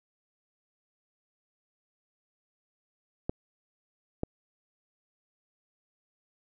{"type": "clicks", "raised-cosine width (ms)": 2, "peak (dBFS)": -16, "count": 2, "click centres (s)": [3.295, 4.234], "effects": []}